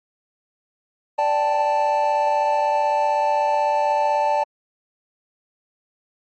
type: chord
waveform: triangle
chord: D suspended fourth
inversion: none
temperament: equal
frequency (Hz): 587.3 / 784 / 880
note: D5 / G5 / A5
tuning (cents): 0 / 0 / 0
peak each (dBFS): -20 / -23 / -17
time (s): 1.18-4.44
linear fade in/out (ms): 10
effects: MP3 32 kbps